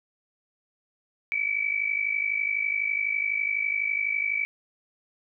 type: tone pair together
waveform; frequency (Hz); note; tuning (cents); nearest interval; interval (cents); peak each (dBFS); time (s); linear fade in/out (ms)
sine; 2269 / 2321; C#7 / D7; +40 / -21; unison; 39; -27; 1.32-4.45; 0
effects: none